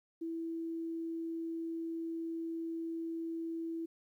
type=tone; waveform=sine; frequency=329.6 Hz; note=E4; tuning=in tune; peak=-36 dBFS; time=0.21-3.86 s; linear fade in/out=10 ms; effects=12-bit